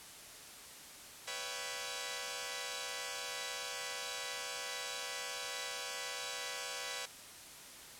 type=chord; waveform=5% pulse; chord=C# half-diminished seventh; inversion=third; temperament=equal with one note detuned; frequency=493.9 / 560.2 / 659.3 / 784 Hz; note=B4 / C#5 / E5 / G5; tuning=0 / +18 / 0 / 0 cents; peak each=-33 / -33 / -37 / -34 dBFS; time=1.27-7.06 s; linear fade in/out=10 ms; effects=white hiss -52 dBFS RMS until 7.99 s + low-pass 11000 Hz 12 dB/octave